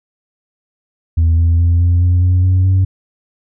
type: tone with pitch steps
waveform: sine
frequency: 82.2 / 83.83 / 85.49 / 87.19 / 88.92 / 90.68 / 92.48 / 94.31 Hz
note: E2 / E2 / F2 / F2 / F2 / F#2 / F#2 / F#2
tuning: -4 / +30 / -36 / -2 / +32 / -34 / 0 / +34 cents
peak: -6 dBFS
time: 1.17-2.85 s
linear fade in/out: 10 ms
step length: 210 ms
effects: tanh soft clip ceiling -7 dBFS